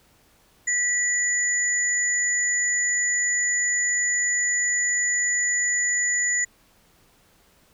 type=tone pair together; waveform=sine; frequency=1954 / 6963 Hz; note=B6 / A8; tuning=-19 / -19 cents; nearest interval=octave + minor seventh; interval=2200 cents; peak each=-23 dBFS; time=0.67-6.45 s; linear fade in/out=10 ms; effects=pink hiss -59 dBFS RMS until 7.73 s